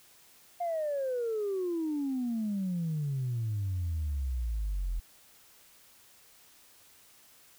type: exponential sweep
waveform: sine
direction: down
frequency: 711 to 40.85 Hz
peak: -28 dBFS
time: 0.6-5 s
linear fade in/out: 10 ms
effects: tanh soft clip ceiling -26 dBFS + white hiss -59 dBFS RMS until 7.58 s